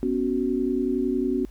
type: chord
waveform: sine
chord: B suspended second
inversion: none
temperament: just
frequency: 246.9 / 277.8 / 370.4 Hz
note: B3 / C#4 / F#4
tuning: 0 / +4 / +2 cents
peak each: -26 dBFS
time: 0.03-1.45 s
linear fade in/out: 0 ms
effects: added 50 Hz sine -41 dBFS peak until 1.5 s + pink hiss -59 dBFS RMS until 1.5 s